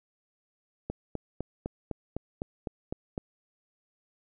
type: click train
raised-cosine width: 2 ms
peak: -19 dBFS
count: 10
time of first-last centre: 0.9-3.178 s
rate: 3.95 Hz
effects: none